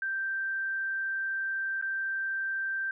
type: tone with dropouts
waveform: sine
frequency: 1568 Hz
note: G6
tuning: in tune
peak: -29 dBFS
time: 0.02-2.91 s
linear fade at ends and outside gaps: 2 ms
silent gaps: 1.814-1.824 s
effects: none